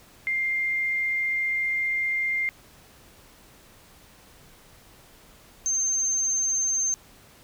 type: tone pair in turn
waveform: sine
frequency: 2105 / 6308 Hz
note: C7 / G8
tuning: +10 / +10 cents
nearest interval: octave + perfect fifth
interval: 1900 cents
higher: second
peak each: -23 / -22 dBFS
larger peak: second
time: 0.27-2.49 / 5.66-6.94 s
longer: first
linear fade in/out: 0 ms
effects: pink hiss -53 dBFS RMS until 7.43 s